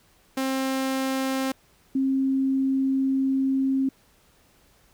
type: tone pair in turn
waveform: sawtooth / sine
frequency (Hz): 265.4 / 267.6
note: C4 / C4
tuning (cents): +25 / +39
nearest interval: unison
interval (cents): 14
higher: second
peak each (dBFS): -20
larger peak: neither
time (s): 0.37-1.52 / 1.95-3.89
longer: second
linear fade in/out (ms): 5
effects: pink hiss -60 dBFS RMS until 4.93 s